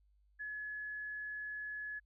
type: tone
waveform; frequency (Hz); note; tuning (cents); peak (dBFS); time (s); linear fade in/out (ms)
sine; 1700; G#6; +40; -40; 0.39-2; 20
effects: added 50 Hz sine -67 dBFS peak until 2.05 s